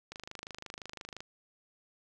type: click train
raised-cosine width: 0.2 ms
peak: -25 dBFS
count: 29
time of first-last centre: 0.12-1.205 s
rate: 25.8 Hz
effects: none